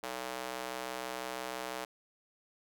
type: tone with high-pass filter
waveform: square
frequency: 63 Hz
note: B1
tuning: 35 cents sharp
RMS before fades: -40 dBFS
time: 0.03-1.85 s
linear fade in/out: 5 ms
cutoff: 570 Hz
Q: 1
effects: none